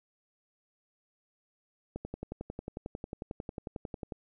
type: click train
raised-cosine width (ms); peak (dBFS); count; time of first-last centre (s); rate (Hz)
2; -24; 25; 1.96-4.122; 11.1
effects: none